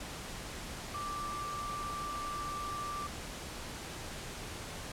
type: tone in noise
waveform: sine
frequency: 1174.7 Hz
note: D6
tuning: in tune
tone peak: -37 dBFS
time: 0.94-3.07 s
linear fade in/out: 5 ms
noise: pink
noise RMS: -43 dBFS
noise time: 0-4.92 s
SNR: +3 dB
effects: low-pass 10000 Hz 12 dB/octave